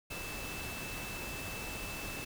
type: tone in noise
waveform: sine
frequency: 2637 Hz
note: E7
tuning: in tune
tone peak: -44 dBFS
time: 0.1-2.25 s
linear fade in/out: 10 ms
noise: pink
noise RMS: -42 dBFS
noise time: 0.1-2.25 s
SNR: -5 dB
effects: none